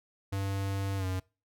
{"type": "tone with pitch glide", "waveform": "square", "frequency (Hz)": [98, 93.2], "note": ["G2", "F#2"], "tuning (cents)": [0, 13], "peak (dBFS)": -31, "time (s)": [0.32, 1.2], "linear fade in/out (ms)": 10, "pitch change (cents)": -87, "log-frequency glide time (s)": [0.97, 1.05], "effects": ["noise-tail reverb RT60 0.3 s tail -23 dB re dry"]}